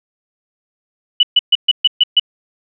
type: tone bursts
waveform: sine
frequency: 2960 Hz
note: F#7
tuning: in tune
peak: -6 dBFS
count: 7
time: 1.2-2.197 s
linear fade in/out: 5 ms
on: 31 ms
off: 130 ms
effects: none